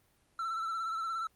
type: tone with vibrato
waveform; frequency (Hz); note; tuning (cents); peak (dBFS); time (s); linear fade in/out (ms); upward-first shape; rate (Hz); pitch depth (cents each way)
triangle; 1332; E6; +18; -31; 0.39-1.27; 2; triangle; 17; 51
effects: pink hiss -70 dBFS RMS until 1.35 s + Opus 32 kbps